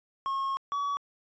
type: tone pair in turn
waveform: triangle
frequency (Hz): 1085 / 1134.2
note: C#6 / C#6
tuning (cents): -37 / +39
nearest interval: minor second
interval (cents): 76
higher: second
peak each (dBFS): -26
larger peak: neither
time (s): 0.26-0.57 / 0.72-0.97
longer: first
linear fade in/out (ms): 0
effects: resampled to 16000 Hz